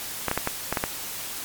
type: clicks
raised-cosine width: 0.5 ms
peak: -8 dBFS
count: 7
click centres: 0.283 / 0.314 / 0.376 / 0.474 / 0.726 / 0.772 / 0.839 s
effects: white hiss -34 dBFS RMS until 1.44 s + MP3 96 kbps